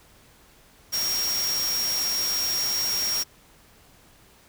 sine tone in noise, 5588 Hz, F8, in tune, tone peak -24 dBFS, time 0.92-3.24 s, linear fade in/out 20 ms, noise white, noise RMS -31 dBFS, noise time 0.92-3.24 s, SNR +4 dB, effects pink hiss -55 dBFS RMS until 4.48 s

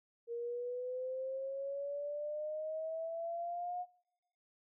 sine exponential sweep, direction up, 466.2 to 724 Hz, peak -37 dBFS, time 0.27-3.86 s, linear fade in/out 50 ms, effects noise-tail reverb RT60 0.9 s tail -24 dB re dry

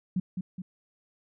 sine tone with echo, 183.7 Hz, F#3, 12 cents flat, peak -24 dBFS, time 0.16-0.2 s, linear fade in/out 5 ms, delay 210 ms, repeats 2, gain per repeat -5 dB, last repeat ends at 0.62 s, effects none

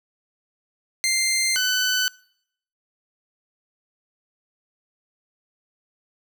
15% pulse tone pair in turn, 2093 / 1504.1 Hz, C7 / F#6, 0 / +28 cents, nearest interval tritone, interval 572 cents, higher first, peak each -13 dBFS, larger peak neither, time 1.04-1.56 / 1.56-2.08 s, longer neither, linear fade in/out 0 ms, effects noise-tail reverb RT60 0.7 s tail -25 dB re dry

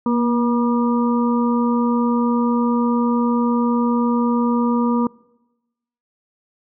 harmonic tone with a mistuned harmonic, 240.3 Hz, B3, 47 cents flat, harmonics 1 / 2 / 4 / 5, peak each -16 / -25 / -25 / -28 dBFS, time 0.06-5.07 s, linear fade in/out 2 ms, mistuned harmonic 1, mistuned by -23 cents, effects noise-tail reverb RT60 1.0 s tail -23 dB re dry

